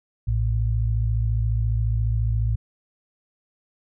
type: tone pair together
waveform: sine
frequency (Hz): 57.25 / 111.7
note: A#1 / A2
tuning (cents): -31 / +27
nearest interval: octave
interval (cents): 1158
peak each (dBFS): -22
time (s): 0.27-2.56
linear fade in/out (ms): 10
effects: none